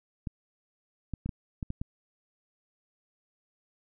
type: clicks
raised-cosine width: 5 ms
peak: -21 dBFS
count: 7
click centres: 0.272 / 1.137 / 1.26 / 1.292 / 1.628 / 1.704 / 1.815 s
effects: none